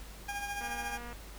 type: tone with tremolo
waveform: 20% pulse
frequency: 810 Hz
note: G#5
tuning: 43 cents flat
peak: -29 dBFS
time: 0.28-0.98 s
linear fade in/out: 10 ms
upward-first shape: sine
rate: 14 Hz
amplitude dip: 50%
type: click train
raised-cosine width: 0.5 ms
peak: -32 dBFS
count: 125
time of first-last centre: 0.61-1.129 s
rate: 239 Hz
effects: added 50 Hz sine -47 dBFS peak until 1.38 s + pink hiss -51 dBFS RMS until 1.38 s